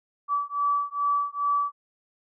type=beating tone pair; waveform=sine; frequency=1150 / 1152.4 Hz; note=D6 / D6; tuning=-37 / -33 cents; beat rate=2.4 Hz; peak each=-26 dBFS; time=0.28-1.72 s; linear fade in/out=50 ms; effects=none